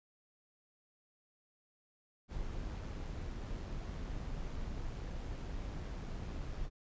brown noise with amplitude modulation, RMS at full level -40 dBFS, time 2.28-6.7 s, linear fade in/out 50 ms, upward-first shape sine, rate 103 Hz, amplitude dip 25%, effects resampled to 16000 Hz

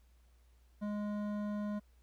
sine tone with hard clipping, 207.7 Hz, G#3, in tune, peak -37 dBFS, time 0.81-1.8 s, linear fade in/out 20 ms, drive 12 dB, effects added 60 Hz sine -62 dBFS peak until 2.02 s + pink hiss -75 dBFS RMS until 2.02 s

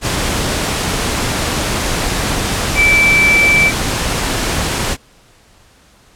sine tone in noise, 2323 Hz, D7, 20 cents flat, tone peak -8 dBFS, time 2.75-3.72 s, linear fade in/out 50 ms, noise pink, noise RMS -17 dBFS, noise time 0.01-4.97 s, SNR +6 dB, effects pink hiss -48 dBFS RMS until 6.15 s + low-pass 10000 Hz 12 dB/octave

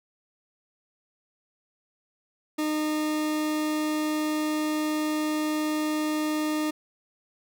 40% pulse tone, 306.2 Hz, D#4, 28 cents flat, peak -24 dBFS, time 2.58-6.71 s, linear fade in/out 10 ms, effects none

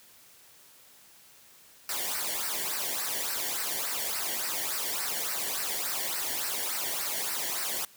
white noise with flanger, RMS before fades -32 dBFS, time 1.89-7.85 s, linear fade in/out 2 ms, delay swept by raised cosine 0.29 to 0.81 ms, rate 3.5 Hz, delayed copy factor -0.75, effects white hiss -56 dBFS RMS until 7.96 s + high-pass 60 Hz 12 dB/octave

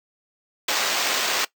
violet noise with sample-and-hold, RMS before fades -23 dBFS, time 0.68-1.45 s, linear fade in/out 5 ms, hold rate 11025 Hz, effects noise-tail reverb RT60 0.1 s tail -19 dB re dry + high-pass 400 Hz 12 dB/octave

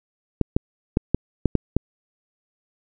clicks, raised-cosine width 3 ms, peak -4 dBFS, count 7, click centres 0.413 / 0.565 / 0.971 / 1.146 / 1.457 / 1.553 / 1.766 s, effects none

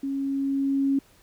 sine tone with level ramp, 274.4 Hz, C#4, 17 cents flat, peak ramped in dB -26 to -19 dBFS, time 0.03-0.99 s, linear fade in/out 5 ms, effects pink hiss -58 dBFS RMS until 1.22 s

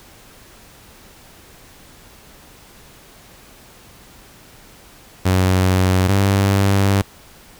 sawtooth tone pair in turn, 93 / 98.53 Hz, F#2 / G2, +9 / +9 cents, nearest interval minor second, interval 100 cents, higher second, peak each -9 dBFS, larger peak neither, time 5.25-6.08 / 6.08-7.02 s, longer second, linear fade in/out 10 ms, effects pink hiss -45 dBFS RMS until 7.59 s

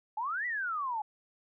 sine exponential two-way sweep, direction up then down, 828 to 1998 to 828 Hz, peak -31 dBFS, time 0.17-1.02 s, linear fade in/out 5 ms, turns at 0.46 s, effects none

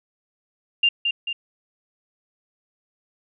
sine tone with echo, 2794 Hz, F7, in tune, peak -14 dBFS, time 0.83-0.89 s, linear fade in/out 5 ms, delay 220 ms, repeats 2, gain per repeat -5 dB, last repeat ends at 1.33 s, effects none

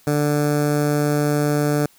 15% pulse tone with notch filter, 147.3 Hz, D3, 6 cents sharp, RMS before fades -19 dBFS, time 0.07-1.86 s, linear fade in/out 2 ms, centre 3000 Hz, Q 0.71, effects white hiss -54 dBFS RMS until 1.98 s

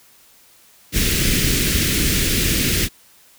pink band-stop noise, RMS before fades -18 dBFS, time 0.92-2.89 s, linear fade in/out 50 ms, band 400 to 1800 Hz, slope 24 dB/octave, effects white hiss -51 dBFS RMS until 3.38 s

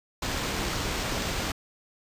pink noise with sample-and-hold, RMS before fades -30 dBFS, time 0.22-1.52 s, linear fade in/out 5 ms, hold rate 11025 Hz, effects resampled to 32000 Hz

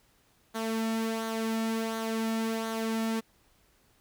sawtooth tone with flanger, 224 Hz, A3, 31 cents sharp, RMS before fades -31 dBFS, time 0.54-3.21 s, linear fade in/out 20 ms, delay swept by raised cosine 0.38 to 1.98 ms, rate 1.4 Hz, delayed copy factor -0.5, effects pink hiss -66 dBFS RMS until 4 s

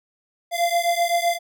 square beating tone pair, 686 / 693.8 Hz, F5 / F5, -31 / -12 cents, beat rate 7.8 Hz, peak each -22 / -23 dBFS, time 0.51-1.39 s, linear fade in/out 50 ms, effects none

